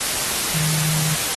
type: tone in noise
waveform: sine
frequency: 155.56 Hz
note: D#3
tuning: in tune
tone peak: -21 dBFS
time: 0.54-1.15 s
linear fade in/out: 10 ms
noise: white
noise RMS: -22 dBFS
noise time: 0-1.35 s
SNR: -2 dB
effects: AAC 32 kbps

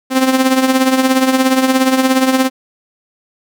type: tone with tremolo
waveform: sawtooth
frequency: 261.6 Hz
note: C4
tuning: in tune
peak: -3 dBFS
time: 0.1-2.5 s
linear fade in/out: 50 ms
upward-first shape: triangle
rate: 17 Hz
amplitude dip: 70%
effects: none

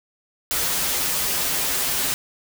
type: noise with comb filter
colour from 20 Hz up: white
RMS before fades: -23 dBFS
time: 0.51-2.14 s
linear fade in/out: 0 ms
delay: 9.3 ms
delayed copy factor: -0.9
effects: none

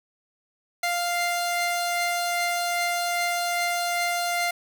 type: tone pair together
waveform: sawtooth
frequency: 698.5 / 2093 Hz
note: F5 / C7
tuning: 0 / 0 cents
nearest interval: octave + perfect fifth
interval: 1900 cents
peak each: -21 / -26 dBFS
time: 0.83-4.51 s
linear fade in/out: 5 ms
effects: none

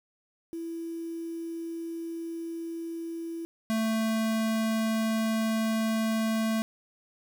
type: tone pair in turn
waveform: sine / square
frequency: 332.3 / 221.8 Hz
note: E4 / A3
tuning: +14 / +14 cents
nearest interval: perfect fifth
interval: 700 cents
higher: first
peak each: -33 / -26 dBFS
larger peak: second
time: 0.53-3.45 / 3.7-6.62 s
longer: neither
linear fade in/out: 0 ms
effects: 9-bit

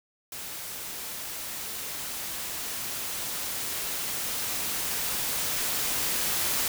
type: noise with level ramp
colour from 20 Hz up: white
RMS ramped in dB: -38 to -27 dBFS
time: 0.32-6.68 s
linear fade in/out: 2 ms
effects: none

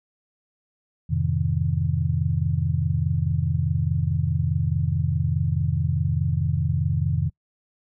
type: chord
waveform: sine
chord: F minor seventh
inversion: none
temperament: equal with one note detuned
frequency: 87.31 / 106.01 / 130.81 / 155.56 Hz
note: F2 / Ab2 / C3 / Eb3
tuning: 0 / +36 / 0 / 0 cents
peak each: -25 / -29 / -25 / -25 dBFS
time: 1.09-7.3 s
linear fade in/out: 20 ms
effects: noise-tail reverb RT60 0.1 s tail -25 dB re dry

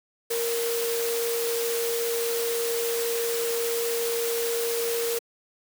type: tone in noise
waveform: sine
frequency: 466.2 Hz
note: A#4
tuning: in tune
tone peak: -25 dBFS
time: 0.3-5.19 s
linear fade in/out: 10 ms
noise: white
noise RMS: -31 dBFS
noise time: 0.3-5.19 s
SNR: +3 dB
effects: high-pass 300 Hz 12 dB/octave

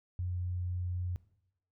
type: tone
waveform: sine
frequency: 89.6 Hz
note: F2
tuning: 45 cents sharp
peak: -32 dBFS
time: 0.19-1.16 s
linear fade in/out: 0 ms
effects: noise-tail reverb RT60 0.8 s tail -18 dB re dry

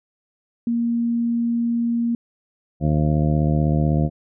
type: tone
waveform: sine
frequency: 234.5 Hz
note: A#3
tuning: 11 cents sharp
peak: -18 dBFS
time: 0.67-2.15 s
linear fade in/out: 2 ms
type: harmonic tone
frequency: 76 Hz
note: D#2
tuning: 40 cents flat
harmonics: 1 / 2 / 3 / 4 / 5 / 6 / 7 / 8 / 9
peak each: -23 / -18 / -24 / -27 / -34 / -39 / -31 / -41 / -31 dBFS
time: 2.8-4.1 s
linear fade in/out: 50 ms
effects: none

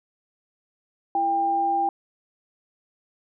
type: tone pair together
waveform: sine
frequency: 334.9 / 796.5 Hz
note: E4 / G5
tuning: +27 / +27 cents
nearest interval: octave + minor third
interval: 1500 cents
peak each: -31 / -20 dBFS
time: 1.15-1.89 s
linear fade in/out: 2 ms
effects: none

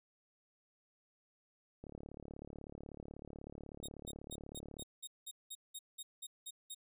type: click train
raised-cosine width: 2 ms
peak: -35 dBFS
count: 109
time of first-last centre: 1.84-4.823 s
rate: 36.2 Hz
type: tone bursts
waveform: 15% pulse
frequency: 3729 Hz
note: A#7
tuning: in tune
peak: -37 dBFS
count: 13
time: 3.83-6.747 s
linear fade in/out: 10 ms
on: 49 ms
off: 190 ms
effects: none

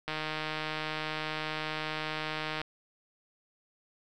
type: click train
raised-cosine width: 0.3 ms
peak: -18 dBFS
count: 394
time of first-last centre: 0.08-2.615 s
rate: 155 Hz
effects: none

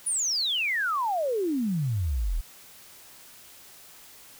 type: exponential sweep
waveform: sine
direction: down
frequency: 10040 to 35.52 Hz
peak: -24 dBFS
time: 0.06-2.41 s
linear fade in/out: 10 ms
effects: white hiss -50 dBFS RMS until 4.39 s

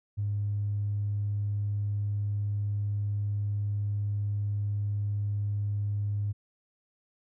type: tone with tanh clipping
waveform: triangle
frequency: 102.6 Hz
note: G#2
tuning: 21 cents flat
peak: -27 dBFS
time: 0.17-6.33 s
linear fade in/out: 20 ms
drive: 4 dB
effects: none

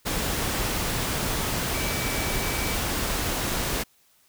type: tone in noise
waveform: sine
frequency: 2301 Hz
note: D7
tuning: 36 cents flat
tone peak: -35 dBFS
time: 1.73-2.76 s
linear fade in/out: 20 ms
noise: pink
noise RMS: -27 dBFS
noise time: 0.05-3.84 s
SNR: -11 dB
effects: white hiss -62 dBFS RMS until 4.28 s

